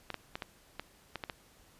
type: clicks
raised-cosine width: 0.3 ms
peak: -21 dBFS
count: 8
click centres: 0.103 / 0.143 / 0.355 / 0.422 / 0.796 / 1.157 / 1.238 / 1.298 s
effects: pink hiss -62 dBFS RMS until 1.79 s + resampled to 32000 Hz